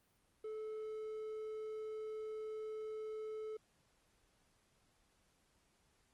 triangle tone, 433.9 Hz, A4, 24 cents flat, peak -40 dBFS, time 0.44-3.57 s, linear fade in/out 5 ms, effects pink hiss -75 dBFS RMS until 6.13 s + Opus 32 kbps

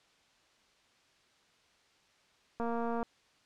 click train, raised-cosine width 1 ms, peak -23 dBFS, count 101, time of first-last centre 2.6-3.029 s, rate 233 Hz, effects white hiss -67 dBFS RMS until 3.45 s + low-pass 5000 Hz 12 dB/octave

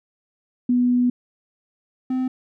sine / triangle tone pair in turn, 246.3 / 257.3 Hz, B3 / C4, -5 / -29 cents, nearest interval minor second, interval 76 cents, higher second, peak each -15 / -18 dBFS, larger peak first, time 0.69-1.1 / 2.1-2.28 s, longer first, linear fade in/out 5 ms, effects none

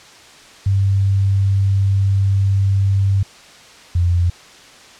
sine tone pair in turn, 98 / 87.49 Hz, G2 / F2, 0 / +4 cents, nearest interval major second, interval 196 cents, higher first, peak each -12 dBFS, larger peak neither, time 0.66-3.23 / 3.95-4.3 s, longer first, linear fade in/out 5 ms, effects white hiss -42 dBFS RMS until 4.99 s + low-pass 6000 Hz 12 dB/octave

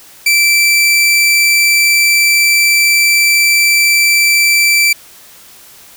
sawtooth tone, 2334 Hz, D7, 11 cents flat, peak -4 dBFS, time 0.26-4.93 s, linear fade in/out 5 ms, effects white hiss -39 dBFS RMS until 5.96 s

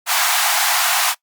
pink high-pass noise, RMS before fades -17 dBFS, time 0.06-1.15 s, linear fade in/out 50 ms, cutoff 680 Hz, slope 96 dB/octave, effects noise-tail reverb RT60 0.1 s tail -21 dB re dry + Opus 48 kbps

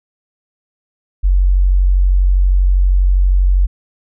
sine tone, 46.25 Hz, F#1, in tune, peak -8 dBFS, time 1.23-3.67 s, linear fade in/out 20 ms, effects none

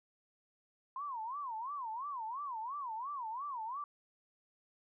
sine tone with vibrato, 1011 Hz, B5, 40 cents sharp, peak -38 dBFS, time 0.96-3.84 s, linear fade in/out 2 ms, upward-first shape sine, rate 2.9 Hz, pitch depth 260 cents each way, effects none

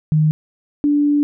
sine tone pair in turn, 154.4 / 291.5 Hz, D#3 / D4, -13 / -13 cents, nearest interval major seventh, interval 1100 cents, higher second, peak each -11 / -12 dBFS, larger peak first, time 0.12-0.31 / 0.84-1.23 s, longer second, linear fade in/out 0 ms, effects none

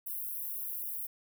white high-pass noise, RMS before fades -38 dBFS, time 0.06-1.07 s, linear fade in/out 10 ms, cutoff 11000 Hz, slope 48 dB/octave, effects none

